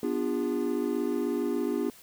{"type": "chord", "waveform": "triangle", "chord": "B diminished seventh", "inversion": "none", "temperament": "equal with one note detuned", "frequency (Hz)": [246.9, 293.7, 349.2, 405.8], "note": ["B3", "D4", "F4", "Ab4"], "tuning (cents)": [0, 0, 0, -40], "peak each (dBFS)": -30, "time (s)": [0.03, 1.9], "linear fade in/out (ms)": 2, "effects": ["white hiss -53 dBFS RMS until 2.02 s"]}